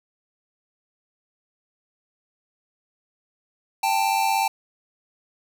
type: tone pair together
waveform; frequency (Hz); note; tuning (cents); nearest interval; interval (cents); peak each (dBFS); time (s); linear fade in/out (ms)
square; 788.4 / 885; G5 / A5; +10 / +10; major second; 200; -23; 3.83-4.48; 5
effects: none